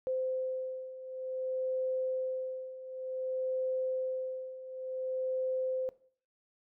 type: beating tone pair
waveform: sine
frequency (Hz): 517 / 517.55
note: C5 / C5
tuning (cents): -21 / -19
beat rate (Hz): 0.55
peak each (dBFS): -38 / -34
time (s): 0.07-5.89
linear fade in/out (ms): 0
effects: noise-tail reverb RT60 0.5 s tail -18 dB re dry